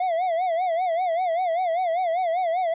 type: tone with vibrato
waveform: triangle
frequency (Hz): 698.5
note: F5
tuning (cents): 0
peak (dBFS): -19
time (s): 0-2.74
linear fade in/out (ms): 5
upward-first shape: sine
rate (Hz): 5.1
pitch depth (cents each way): 130
effects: resampled to 8000 Hz